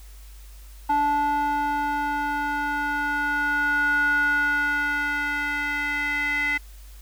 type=tone with band-pass filter sweep; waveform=square; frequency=290.5 Hz; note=D4; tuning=19 cents flat; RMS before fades=-24 dBFS; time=0.89-6.58 s; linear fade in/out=10 ms; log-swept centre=960 to 2000 Hz; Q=6.4; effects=added 50 Hz sine -41 dBFS peak until 7.01 s + white hiss -53 dBFS RMS until 7.01 s